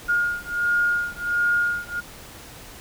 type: beating tone pair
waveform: sine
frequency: 1423 / 1424.4 Hz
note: F6 / F6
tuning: +32 / +34 cents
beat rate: 1.4 Hz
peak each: -23 dBFS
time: 0.08-2.01 s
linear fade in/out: 20 ms
effects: pink hiss -42 dBFS RMS until 2.8 s